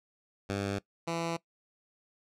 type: tone pair in turn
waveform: 10% pulse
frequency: 99.4 / 167.17 Hz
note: G2 / E3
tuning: +25 / +25 cents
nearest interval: major sixth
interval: 900 cents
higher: second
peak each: -23 / -23 dBFS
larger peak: neither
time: 0.49-0.79 / 1.07-1.37 s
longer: neither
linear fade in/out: 10 ms
effects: noise-tail reverb RT60 0.1 s tail -20 dB re dry + low-pass 8000 Hz 12 dB/octave